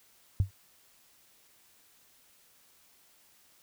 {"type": "tone with exponential decay", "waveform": "sine", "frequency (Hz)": 96.7, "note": "G2", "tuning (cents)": -23, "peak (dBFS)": -18, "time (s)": [0.4, 0.51], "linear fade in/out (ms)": 0, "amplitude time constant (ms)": 23, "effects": ["white hiss -63 dBFS RMS until 3.62 s"]}